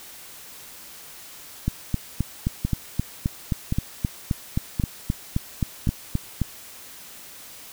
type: two click trains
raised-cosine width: 5 ms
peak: -9 / -10 dBFS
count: 19 / 4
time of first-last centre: 1.68-6.417 / 2.65-5.872 s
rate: 3.8 / 0.931 Hz
effects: white hiss -43 dBFS RMS until 7.72 s